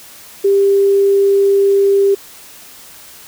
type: tone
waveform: sine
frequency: 396.4 Hz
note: G4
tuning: 19 cents sharp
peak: -8 dBFS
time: 0.44-2.15 s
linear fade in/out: 10 ms
effects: white hiss -38 dBFS RMS until 3.27 s